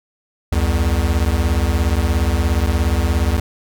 square beating tone pair, 67.3 / 84.3 Hz, C2 / E2, +49 / +39 cents, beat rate 17 Hz, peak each -18 dBFS, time 0.52-3.4 s, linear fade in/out 5 ms, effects none

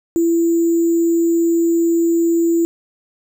sine tone with sample-and-hold, 335.3 Hz, E4, 30 cents sharp, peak -12 dBFS, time 0.16-2.65 s, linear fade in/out 0 ms, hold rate 7350 Hz, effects none

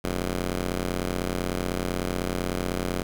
10% pulse ring-modulated tone, 90 Hz, F#2, 47 cents flat, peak -15 dBFS, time 0.04-3.03 s, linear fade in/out 5 ms, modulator 108 Hz, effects none

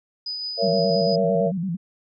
sine tone with tremolo, 4978 Hz, D#8, in tune, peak -26 dBFS, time 0.26-1.16 s, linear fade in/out 5 ms, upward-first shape triangle, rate 6.1 Hz, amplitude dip 30%
sine chord, A# diminished, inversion none, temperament just, 466.2 / 559.4 / 671.3 Hz, A#4 / C#5 / E5, 0 / +16 / +31 cents, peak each -23 dBFS, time 0.57-1.52 s, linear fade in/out 50 ms
sine tone with vibrato, 179.9 Hz, F#3, 48 cents flat, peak -23 dBFS, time 0.62-1.77 s, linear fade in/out 20 ms, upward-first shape square, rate 8.9 Hz, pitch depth 120 cents each way
effects none

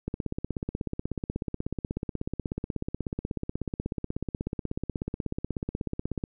click train, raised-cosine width 3 ms, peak -17 dBFS, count 102, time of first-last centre 0.08-6.239 s, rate 16.4 Hz, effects none

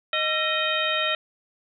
harmonic tone with a mistuned harmonic, 622.3 Hz, D#5, in tune, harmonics 1 / 2 / 3 / 4 / 5 / 6, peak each -29 / -29 / -29 / -29 / -29 / -29 dBFS, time 0.13-1.15 s, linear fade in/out 2 ms, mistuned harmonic 2, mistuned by +140 cents, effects none

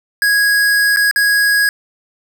square tone with dropouts, 1656 Hz, G#6, 5 cents flat, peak -11 dBFS, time 0.22-1.69 s, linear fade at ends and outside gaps 1 ms, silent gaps 0.962-0.97 / 1.112-1.16 s, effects none

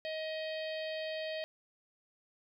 harmonic tone with a mistuned harmonic, 630 Hz, D#5, 21 cents sharp, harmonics 1 / 3 / 4 / 5 / 6 / 7 / 8, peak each -37 / -46 / -48 / -48 / -52 / -51 / -56 dBFS, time 0.05-1.44 s, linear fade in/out 0 ms, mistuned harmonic 8, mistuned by -68 cents, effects 12-bit

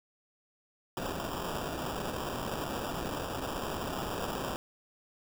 violet noise with sample-and-hold, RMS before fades -36 dBFS, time 0.97-4.56 s, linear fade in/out 0 ms, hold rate 2100 Hz, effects none

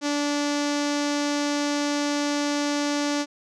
sawtooth tone with low-pass filter, 290.5 Hz, D4, 19 cents flat, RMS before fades -25 dBFS, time 0.01-3.26 s, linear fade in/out 50 ms, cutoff 6000 Hz, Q 2.4, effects none

